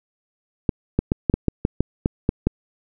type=clicks; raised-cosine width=3 ms; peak=-4 dBFS; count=11; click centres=0.692 / 0.99 / 1.119 / 1.298 / 1.34 / 1.483 / 1.651 / 1.806 / 2.059 / 2.291 / 2.47 s; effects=none